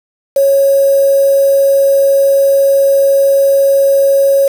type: tone with quantisation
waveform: sine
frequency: 551 Hz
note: C#5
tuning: 11 cents flat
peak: -6 dBFS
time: 0.36-4.48 s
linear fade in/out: 5 ms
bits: 4
effects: none